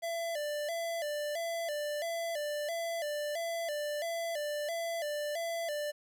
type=tone with vibrato; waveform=square; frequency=630 Hz; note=D#5; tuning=21 cents sharp; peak=-34 dBFS; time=0.02-5.92 s; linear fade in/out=20 ms; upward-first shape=square; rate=1.5 Hz; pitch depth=110 cents each way; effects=11-bit